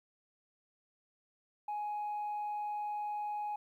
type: tone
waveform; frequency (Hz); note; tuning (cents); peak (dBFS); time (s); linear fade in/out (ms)
sine; 835; G#5; +9; -33; 1.68-3.56; 5
effects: tanh soft clip ceiling -33 dBFS + 12-bit